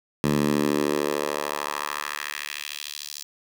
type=tone with high-pass filter sweep; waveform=10% pulse; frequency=73.42 Hz; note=D2; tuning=in tune; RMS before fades=-27 dBFS; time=0.24-3.23 s; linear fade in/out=0 ms; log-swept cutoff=160 to 5200 Hz; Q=1.6; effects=none